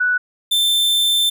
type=tone pair in turn; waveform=sine / 45% pulse; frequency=1480 / 3553 Hz; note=F#6 / A7; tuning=0 / +16 cents; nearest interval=octave + minor third; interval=1516 cents; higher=second; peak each=-14 dBFS; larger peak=neither; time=0-0.18 / 0.51-1.3 s; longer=second; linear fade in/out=10 ms; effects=none